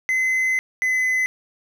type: tone pair in turn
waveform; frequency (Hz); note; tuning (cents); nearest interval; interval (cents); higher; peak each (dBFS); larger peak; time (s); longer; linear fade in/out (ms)
triangle; 2045 / 2026; C7 / B6; -40 / +44; unison; 16; first; -16; neither; 0.09-0.59 / 0.82-1.26; first; 0
effects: none